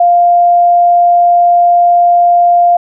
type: tone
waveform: sine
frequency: 699 Hz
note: F5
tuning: 1 cent sharp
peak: -4 dBFS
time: 0-2.77 s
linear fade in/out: 5 ms
effects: none